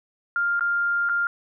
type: tone with dropouts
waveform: sine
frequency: 1400 Hz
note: F6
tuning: 4 cents sharp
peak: -20 dBFS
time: 0.36-1.27 s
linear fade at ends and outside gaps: 1 ms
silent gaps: 0.595-0.608 / 1.09-1.095 s
effects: none